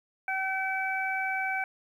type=harmonic tone; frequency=765 Hz; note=G5; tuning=42 cents flat; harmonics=1 / 2 / 3; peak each=-32 / -32 / -32 dBFS; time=0.28-1.64 s; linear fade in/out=2 ms; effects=10-bit